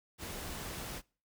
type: noise with amplitude modulation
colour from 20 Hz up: pink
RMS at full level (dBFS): -41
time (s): 0.18-1.02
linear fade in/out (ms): 50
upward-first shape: sine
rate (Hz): 289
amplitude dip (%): 25
effects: noise-tail reverb RT60 0.4 s tail -25 dB re dry